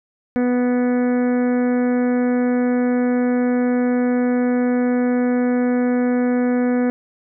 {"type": "harmonic tone", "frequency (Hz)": 246.9, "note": "B3", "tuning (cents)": 0, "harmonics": [1, 2, 3, 4, 5, 6, 7, 8, 9], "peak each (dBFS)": [-16, -22, -31, -40, -39, -36, -37, -42, -41], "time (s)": [0.36, 6.9], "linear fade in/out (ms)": 0, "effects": []}